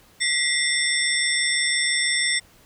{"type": "tone cluster", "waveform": "sine", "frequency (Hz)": [1937, 2083, 3565, 5450, 8110], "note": ["B6", "C7", "A7", "F8", "B8"], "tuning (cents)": [-34, -8, 22, -43, 45], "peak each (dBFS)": -26, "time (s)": [0.2, 2.4], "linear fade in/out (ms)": 20, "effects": ["pink hiss -54 dBFS RMS until 2.65 s"]}